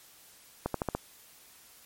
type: accelerating click train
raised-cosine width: 1 ms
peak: -15 dBFS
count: 5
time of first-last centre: 0.66-0.95 s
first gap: 83 ms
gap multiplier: 0.91
effects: white hiss -56 dBFS RMS until 1.85 s + MP3 64 kbps